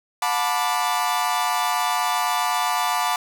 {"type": "chord", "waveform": "40% pulse", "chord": "B minor seventh", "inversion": "second", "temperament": "equal with one note detuned", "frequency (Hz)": [724.3, 880, 987.8, 1174.7], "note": ["F#5", "A5", "B5", "D6"], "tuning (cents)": [-37, 0, 0, 0], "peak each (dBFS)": -25, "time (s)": [0.22, 3.16], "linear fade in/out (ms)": 2, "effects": []}